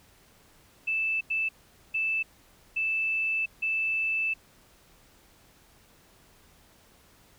sine tone bursts at uneven times, 2637 Hz, E7, in tune, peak -25 dBFS, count 5, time 0.87-1.21 / 1.3-1.49 / 1.94-2.23 / 2.76-3.46 / 3.62-4.34 s, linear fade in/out 10 ms, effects pink hiss -59 dBFS RMS until 7.38 s

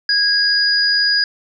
sine tone pair together, 1648 / 4909 Hz, G#6 / D#8, -14 / -24 cents, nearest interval octave + perfect fifth, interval 1890 cents, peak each -17 / -14 dBFS, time 0.09-1.24 s, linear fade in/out 2 ms, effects none

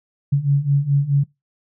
sine beating tone pair, 138.59 / 143.29 Hz, C#3 / D3, 0 / -42 cents, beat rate 4.7 Hz, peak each -19 / -16 dBFS, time 0.32-1.24 s, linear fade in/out 10 ms, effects noise-tail reverb RT60 0.2 s tail -23 dB re dry

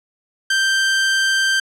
sawtooth tone, 1568 Hz, G6, in tune, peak -11 dBFS, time 0.5-1.6 s, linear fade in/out 5 ms, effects low-pass 8000 Hz 12 dB/octave

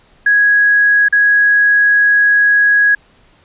sine tone with dropouts, 1661.2 Hz, G#6, in tune, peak -7 dBFS, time 0.26-2.95 s, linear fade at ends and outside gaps 5 ms, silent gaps 1.085-1.125 s, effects pink hiss -50 dBFS RMS until 3.44 s + resampled to 8000 Hz

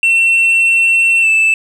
sine tone with pitch glide, 2703 to 2637 Hz, E7 to E7, +43 to 0 cents, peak -5 dBFS, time 0.03-1.54 s, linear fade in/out 2 ms, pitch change -43 cents, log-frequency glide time 1.21-1.27 s, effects tanh soft clip ceiling -7 dBFS + 7-bit

